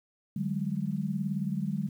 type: tone cluster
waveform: sine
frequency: 149.7 / 188.3 / 207.1 Hz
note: D3 / F#3 / G#3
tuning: +33 / +31 / -5 cents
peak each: -34 / -32 / -33 dBFS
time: 0.36-1.89 s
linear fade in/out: 5 ms
effects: 10-bit